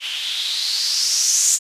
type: noise with low-pass filter sweep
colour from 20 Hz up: violet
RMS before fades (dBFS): -20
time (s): 0-1.59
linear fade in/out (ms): 50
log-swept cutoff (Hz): 2900 to 7200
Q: 5.3
effects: resampled to 32000 Hz